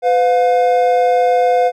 triangle tone pair together, 504 / 710.9 Hz, B4 / F5, +35 / +31 cents, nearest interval tritone, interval 596 cents, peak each -11 dBFS, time 0.02-1.72 s, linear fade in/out 50 ms, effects none

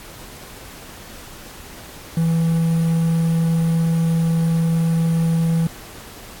triangle tone with quantisation, 164.81 Hz, E3, in tune, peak -13 dBFS, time 2.17-5.67 s, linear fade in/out 2 ms, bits 7, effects pink hiss -39 dBFS RMS until 6.4 s + AAC 64 kbps

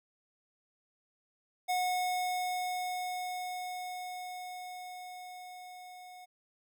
square tone with level ramp, 729 Hz, F#5, 26 cents flat, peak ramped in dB -29 to -49 dBFS, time 1.68-6.26 s, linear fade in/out 20 ms, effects none

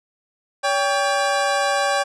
25% pulse tone pair together, 567 / 792.4 Hz, C#5 / G5, +39 / +18 cents, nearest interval tritone, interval 579 cents, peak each -17 dBFS, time 0.63-2.04 s, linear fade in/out 20 ms, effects resampled to 22050 Hz

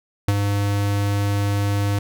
square tone with ADSR envelope, 101.2 Hz, G#2, 44 cents flat, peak -14 dBFS, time 0.28-1.99 s, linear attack 4 ms, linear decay 39 ms, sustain -5 dB, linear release 5 ms, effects none

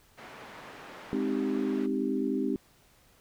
white band-pass noise, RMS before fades -47 dBFS, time 0.17-1.87 s, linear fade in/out 20 ms, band 160 to 1600 Hz, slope 12 dB/octave
sine chord, Ab major seventh, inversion none, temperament equal, 207.7 / 261.6 / 311.1 / 392 Hz, Ab3 / C4 / Eb4 / G4, 0 / 0 / 0 / 0 cents, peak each -34 / -30 / -33 / -33 dBFS, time 1.13-2.56 s, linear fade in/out 0 ms
effects pink hiss -62 dBFS RMS until 3.2 s

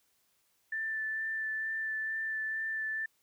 sine tone with vibrato, 1766 Hz, A6, 6 cents sharp, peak -32 dBFS, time 0.72-3.06 s, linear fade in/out 5 ms, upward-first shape sine, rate 2.2 Hz, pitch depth 12 cents each way, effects white hiss -73 dBFS RMS until 3.22 s

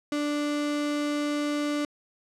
35% pulse tone, 293.7 Hz, D4, in tune, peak -24 dBFS, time 0.12-1.85 s, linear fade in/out 2 ms, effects low-pass 8000 Hz 12 dB/octave

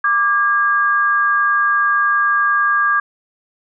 sine tone pair together, 1177.1 / 1628 Hz, D6 / G#6, +4 / -35 cents, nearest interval tritone, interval 561 cents, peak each -15 dBFS, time 0.04-3 s, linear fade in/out 5 ms, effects none

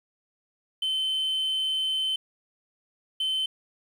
sine tone pair in turn, 3071 / 3071 Hz, G7 / G7, -36 / -36 cents, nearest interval unison, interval 0 cents, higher neither, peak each -22 dBFS, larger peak neither, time 0.82-2.16 / 3.2-3.46 s, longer first, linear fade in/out 5 ms, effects tanh soft clip ceiling -23 dBFS + 9-bit

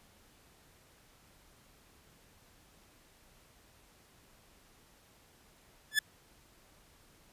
sawtooth tone with exponential growth, 1730 Hz, A6, 30 cents flat, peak -18 dBFS, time 5.91-5.99 s, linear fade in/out 5 ms, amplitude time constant 17 ms, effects pink hiss -63 dBFS RMS until 7.32 s + resampled to 32000 Hz

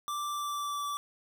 square tone with pitch glide, 1174.7 to 1157.9 Hz, D6 to D6, 0 to -25 cents, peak -33 dBFS, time 0.08-0.97 s, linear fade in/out 0 ms, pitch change -25 cents, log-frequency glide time 0.3-0.84 s, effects none

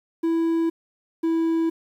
triangle tone pair in turn, 330 / 328.1 Hz, E4 / E4, +2 / -8 cents, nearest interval unison, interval 10 cents, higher first, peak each -17 dBFS, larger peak neither, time 0.23-0.7 / 1.23-1.7 s, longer neither, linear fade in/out 10 ms, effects 9-bit

